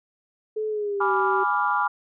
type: tone with pitch glide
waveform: sine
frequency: 431.5 to 384.4 Hz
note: A4 to G4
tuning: -34 to -34 cents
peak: -24 dBFS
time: 0.56-1.44 s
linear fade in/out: 10 ms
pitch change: -200 cents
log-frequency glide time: 0.69-1.12 s
type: chord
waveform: sine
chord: G# diminished seventh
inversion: none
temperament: equal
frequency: 830.6 / 987.8 / 1174.7 / 1396.9 Hz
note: G#5 / B5 / D6 / F6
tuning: 0 / 0 / 0 / 0 cents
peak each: -26 / -25 / -25 / -26 dBFS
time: 1-1.88 s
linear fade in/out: 10 ms
effects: tanh soft clip ceiling -7 dBFS